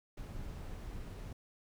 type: noise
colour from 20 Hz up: brown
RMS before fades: -44 dBFS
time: 0.17-1.33 s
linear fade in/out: 5 ms
effects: none